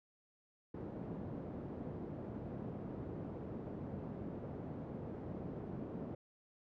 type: band-pass noise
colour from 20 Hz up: pink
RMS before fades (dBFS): -45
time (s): 0.74-6.15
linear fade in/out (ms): 5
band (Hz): 120 to 450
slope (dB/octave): 12
effects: none